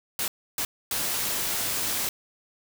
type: noise bursts at uneven times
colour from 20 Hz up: white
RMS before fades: -28 dBFS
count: 3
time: 0.19-0.28 / 0.58-0.65 / 0.91-2.09 s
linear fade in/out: 2 ms
effects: none